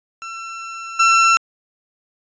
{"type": "tone with level steps", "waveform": "30% pulse", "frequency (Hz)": 1346, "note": "E6", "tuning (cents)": 36, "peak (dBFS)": [-26, -8], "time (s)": [0.22, 1.37], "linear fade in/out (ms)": 0, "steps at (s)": 0.99, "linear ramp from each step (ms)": 10, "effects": ["resampled to 16000 Hz"]}